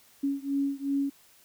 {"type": "beating tone pair", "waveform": "sine", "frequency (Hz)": [277.2, 279.9], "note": ["C#4", "C#4"], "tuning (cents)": [0, 17], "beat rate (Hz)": 2.7, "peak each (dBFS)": [-29, -30], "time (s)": [0.23, 1.1], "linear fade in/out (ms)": 10, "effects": ["white hiss -59 dBFS RMS until 1.44 s"]}